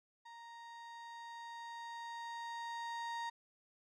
35% pulse tone with level ramp, 932.3 Hz, A#5, in tune, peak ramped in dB -50 to -37 dBFS, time 0.25-3.3 s, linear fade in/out 10 ms, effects low-pass 5000 Hz 12 dB/octave

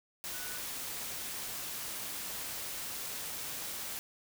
sine tone in noise, 1480 Hz, F#6, in tune, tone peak -48 dBFS, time 0.34-0.58 s, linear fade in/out 0 ms, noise white, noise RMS -40 dBFS, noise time 0.24-3.99 s, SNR -11 dB, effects none

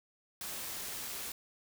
white noise, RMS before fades -41 dBFS, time 0.41-1.32 s, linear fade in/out 2 ms, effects none

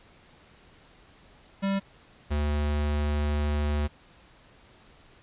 square tone pair in turn, 196 / 73.91 Hz, G3 / D2, 0 / +12 cents, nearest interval octave + perfect fourth, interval 1688 cents, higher first, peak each -25 dBFS, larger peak neither, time 1.62-1.8 / 2.3-3.88 s, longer second, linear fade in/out 20 ms, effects pink hiss -56 dBFS RMS until 5.22 s + resampled to 8000 Hz

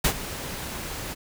pink noise with ADSR envelope, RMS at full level -19 dBFS, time 0.04-1.15 s, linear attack 8 ms, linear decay 79 ms, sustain -15 dB, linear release 26 ms, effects none

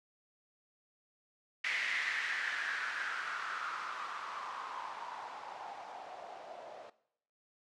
violet noise with low-pass filter sweep, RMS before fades -40 dBFS, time 1.64-6.9 s, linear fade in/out 5 ms, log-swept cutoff 2100 to 610 Hz, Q 5.1, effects noise-tail reverb RT60 0.7 s tail -18 dB re dry + low-pass 6000 Hz 12 dB/octave

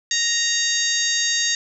harmonic tone with a mistuned harmonic, 932.3 Hz, A#5, in tune, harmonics 2 / 3 / 4 / 5 / 6 / 7 / 8, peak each -25 / -31 / -24 / -26 / -31 / -23 / -32 dBFS, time 0.11-1.55 s, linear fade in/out 2 ms, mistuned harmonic 8, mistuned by -27 cents, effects none

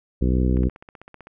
harmonic tone, 63 Hz, B1, 35 cents sharp, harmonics 1 / 2 / 3 / 4 / 5 / 6 / 7 / 8, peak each -19 / -25 / -25 / -27 / -29 / -31 / -36 / -37 dBFS, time 0.21-0.69 s, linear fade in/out 10 ms
click train, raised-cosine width 0.5 ms, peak -27 dBFS, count 12, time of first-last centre 0.57-1.271 s, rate 15.7 Hz
effects none

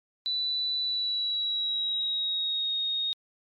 sine tone with pitch glide, 3974 to 3729 Hz, B7 to A#7, +10 to 0 cents, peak -26 dBFS, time 0.26-3.13 s, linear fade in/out 0 ms, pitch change -110 cents, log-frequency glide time 0.81-2.75 s, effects MP3 96 kbps

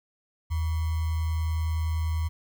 sine tone with sample-and-hold, 80.3 Hz, E2, 45 cents flat, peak -24 dBFS, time 0.5-2.29 s, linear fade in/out 20 ms, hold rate 1050 Hz, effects none

